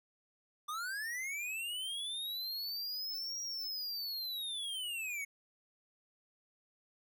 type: linear two-way sweep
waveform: square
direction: up then down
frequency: 1174.7 to 5700 to 2182 Hz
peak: -38 dBFS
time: 0.68-5.25 s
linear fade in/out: 10 ms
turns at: 3.41 s
effects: none